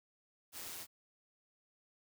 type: noise with amplitude modulation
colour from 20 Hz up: white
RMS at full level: -44 dBFS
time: 0.52-0.87 s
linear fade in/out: 50 ms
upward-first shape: sine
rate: 172 Hz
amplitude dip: 45%
effects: none